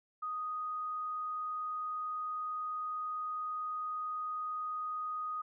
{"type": "tone", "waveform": "sine", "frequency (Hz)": 1244.5, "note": "D#6", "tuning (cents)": 0, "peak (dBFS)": -35, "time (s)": [0.22, 5.42], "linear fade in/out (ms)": 10, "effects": []}